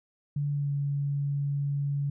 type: tone with pitch glide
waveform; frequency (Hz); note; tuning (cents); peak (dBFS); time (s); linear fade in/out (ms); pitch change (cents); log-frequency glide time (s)
sine; 144.4 to 141.92; D3 to C#3; -29 to +41; -26; 0.36-2.1; 5; -30; 0.51-0.71
effects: none